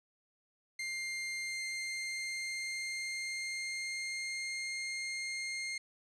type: tone with pitch glide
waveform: sawtooth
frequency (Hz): 2100 to 2122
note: C7 to C7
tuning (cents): +6 to +24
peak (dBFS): -33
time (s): 0.79-5.78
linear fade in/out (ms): 5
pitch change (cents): +18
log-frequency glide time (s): 1.41-4.71
effects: resampled to 22050 Hz + 12-bit